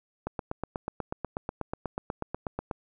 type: click train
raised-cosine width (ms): 1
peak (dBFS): -17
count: 21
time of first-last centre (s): 0.27-2.712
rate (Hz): 8.19
effects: none